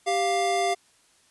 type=tone pair together; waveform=square; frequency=392.7 / 699.7 Hz; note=G4 / F5; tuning=+3 / +3 cents; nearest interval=minor seventh; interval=1000 cents; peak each=-28 / -24 dBFS; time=0.06-0.75 s; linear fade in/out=20 ms; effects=white hiss -61 dBFS RMS until 1.3 s + resampled to 24000 Hz